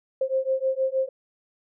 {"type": "beating tone pair", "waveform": "sine", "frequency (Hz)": [525, 531.4], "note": ["C5", "C5"], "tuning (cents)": [6, 27], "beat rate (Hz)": 6.4, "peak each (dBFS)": -25, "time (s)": [0.21, 1.09], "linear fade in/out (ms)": 5, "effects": []}